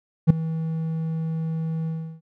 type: tone with ADSR envelope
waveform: triangle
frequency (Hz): 161.4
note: E3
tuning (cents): -36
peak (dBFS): -4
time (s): 0.27-2.21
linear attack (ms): 33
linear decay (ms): 4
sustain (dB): -18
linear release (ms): 340
effects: none